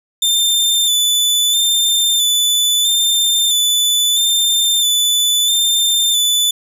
sawtooth tone with vibrato, 3540 Hz, A7, 10 cents sharp, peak -9 dBFS, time 0.22-6.51 s, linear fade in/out 5 ms, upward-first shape square, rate 0.76 Hz, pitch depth 25 cents each way, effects none

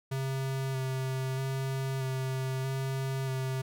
square tone with vibrato, 132.7 Hz, C3, 25 cents sharp, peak -31 dBFS, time 0.11-3.62 s, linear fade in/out 10 ms, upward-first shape square, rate 0.79 Hz, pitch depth 15 cents each way, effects none

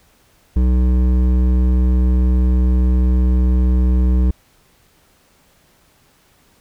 sine tone with hard clipping, 62.4 Hz, B1, 19 cents sharp, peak -13 dBFS, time 0.56-4.31 s, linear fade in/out 5 ms, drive 11 dB, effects pink hiss -55 dBFS RMS until 6.6 s

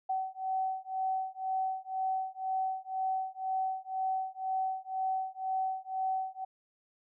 sine beating tone pair, 758 / 760 Hz, F#5 / F#5, +42 / +46 cents, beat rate 2 Hz, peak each -34 / -34 dBFS, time 0.09-6.45 s, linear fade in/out 10 ms, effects none

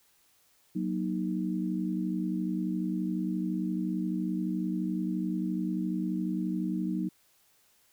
sine chord, D# minor, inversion first, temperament equal with one note detuned, 185 / 236.6 / 311.1 Hz, F#3 / A#3 / D#4, 0 / +26 / 0 cents, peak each -31 / -35 / -33 dBFS, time 0.75-7.09 s, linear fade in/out 10 ms, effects white hiss -66 dBFS RMS until 7.92 s

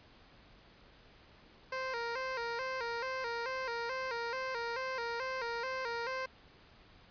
15% pulse tone with vibrato, 493.9 Hz, B4, in tune, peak -29 dBFS, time 1.72-6.26 s, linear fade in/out 5 ms, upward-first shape square, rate 2.3 Hz, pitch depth 95 cents each way, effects pink hiss -60 dBFS RMS until 7.1 s + resampled to 11025 Hz

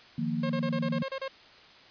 sine chord, Eb suspended second, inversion none, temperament equal, 155.56 / 174.61 / 233.1 Hz, Eb3 / F3 / Bb3, 0 / 0 / 0 cents, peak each -33 / -34 / -30 dBFS, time 0.18-1.03 s, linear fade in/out 5 ms
sawtooth tone bursts, 537 Hz, C5, 45 cents sharp, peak -28 dBFS, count 9, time 0.43-1.281 s, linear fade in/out 5 ms, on 67 ms, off 31 ms
effects white hiss -53 dBFS RMS until 1.9 s + resampled to 11025 Hz

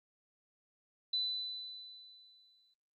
sine tone with exponential decay, 3997 Hz, B7, 20 cents sharp, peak -30 dBFS, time 1.13-2.74 s, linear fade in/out 5 ms, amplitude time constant 350 ms, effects Opus 48 kbps

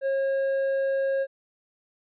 sine tone with hard clipping, 542 Hz, C#5, 39 cents flat, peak -24 dBFS, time 0.01-1.27 s, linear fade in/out 50 ms, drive 5 dB, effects resampled to 8000 Hz

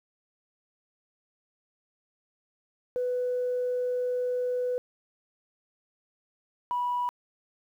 sine tone pair in turn, 497 / 978.1 Hz, B4 / B5, +11 / -17 cents, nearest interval octave, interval 1172 cents, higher second, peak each -25 dBFS, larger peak neither, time 2.96-4.78 / 6.71-7.09 s, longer first, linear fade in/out 0 ms, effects tanh soft clip ceiling -21 dBFS + 10-bit

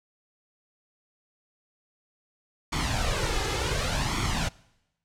pink noise with flanger, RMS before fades -27 dBFS, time 2.72-4.49 s, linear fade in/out 10 ms, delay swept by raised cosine 0.9 to 2.4 ms, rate 0.68 Hz, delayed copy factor +0.65, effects noise-tail reverb RT60 0.9 s tail -23 dB re dry + low-pass 7000 Hz 12 dB/octave

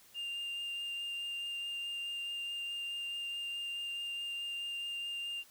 sine tone with vibrato, 2800 Hz, F7, 4 cents sharp, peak -34 dBFS, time 0.14-5.44 s, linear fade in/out 50 ms, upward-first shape triangle, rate 4.7 Hz, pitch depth 9 cents each way, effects tanh soft clip ceiling -36 dBFS + white hiss -61 dBFS RMS until 5.5 s

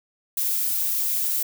violet noise, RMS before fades -24 dBFS, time 0.37-1.43 s, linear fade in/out 5 ms, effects none

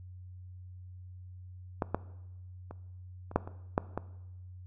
clicks, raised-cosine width 1 ms, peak -15 / -14 / -29 / -30 / -10 / -28 / -11 / -18 dBFS, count 8, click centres 1.822 / 1.946 / 2.71 / 3.314 / 3.36 / 3.475 / 3.779 / 3.976 s, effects noise-tail reverb RT60 1.0 s tail -18 dB re dry + added 91 Hz sine -45 dBFS peak until 4.66 s

